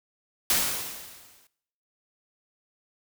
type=noise with exponential decay; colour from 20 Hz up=white; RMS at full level=-21 dBFS; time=0.5-1.47 s; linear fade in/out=2 ms; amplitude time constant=210 ms; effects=noise-tail reverb RT60 0.7 s tail -19 dB re dry